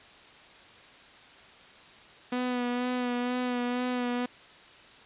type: tone with vibrato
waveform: sawtooth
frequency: 246.9 Hz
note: B3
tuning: in tune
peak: -24 dBFS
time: 2.32-4.26 s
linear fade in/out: 5 ms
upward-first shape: sine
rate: 2.1 Hz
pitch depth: 24 cents each way
effects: white hiss -52 dBFS RMS until 5.05 s + resampled to 8000 Hz